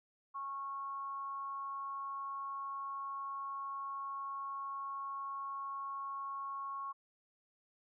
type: tone with amplitude modulation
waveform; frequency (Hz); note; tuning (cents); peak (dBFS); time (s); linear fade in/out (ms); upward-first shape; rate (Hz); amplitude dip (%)
sine; 1100; C#6; -14; -37; 0.34-6.93; 20; sine; 271; 40
effects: none